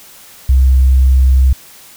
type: tone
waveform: sine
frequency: 65.41 Hz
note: C2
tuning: in tune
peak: -4 dBFS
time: 0.49-1.53 s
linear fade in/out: 5 ms
effects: tanh soft clip ceiling -2 dBFS + white hiss -39 dBFS RMS until 1.96 s